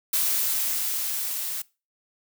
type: noise with level ramp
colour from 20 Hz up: blue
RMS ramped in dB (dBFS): -23 to -31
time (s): 0.13-1.62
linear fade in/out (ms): 5
effects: noise-tail reverb RT60 0.3 s tail -22 dB re dry